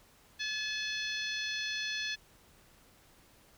harmonic tone, 859 Hz, A5, 42 cents flat, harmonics 2 / 3 / 4 / 5 / 6 / 7, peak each -38 / -40 / -39 / -41 / -47 / -47 dBFS, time 0.39-2.16 s, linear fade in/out 20 ms, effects pink hiss -62 dBFS RMS until 3.57 s

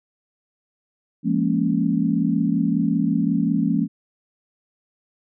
sine chord, Bb minor seventh, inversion second, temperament equal with one note detuned, 171.42 / 207.7 / 233.1 / 277.2 Hz, F3 / Ab3 / Bb3 / Db4, -32 / 0 / 0 / 0 cents, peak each -23 dBFS, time 1.23-3.88 s, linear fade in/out 50 ms, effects none

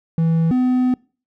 triangle tone pair in turn, 163.8 / 252.6 Hz, E3 / B3, -11 / +39 cents, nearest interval perfect fifth, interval 750 cents, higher second, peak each -12 dBFS, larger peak neither, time 0.18-0.51 / 0.51-0.94 s, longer second, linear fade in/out 2 ms, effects noise-tail reverb RT60 0.4 s tail -25 dB re dry

